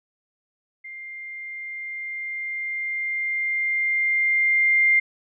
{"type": "tone with level ramp", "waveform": "sine", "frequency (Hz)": 2100, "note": "C7", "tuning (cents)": 6, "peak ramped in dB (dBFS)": [-35, -14], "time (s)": [0.84, 5], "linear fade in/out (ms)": 10, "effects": []}